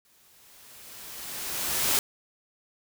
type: noise with exponential growth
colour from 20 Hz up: white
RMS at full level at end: -23 dBFS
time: 0.05-1.99 s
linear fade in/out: 1 ms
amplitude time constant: 420 ms
effects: none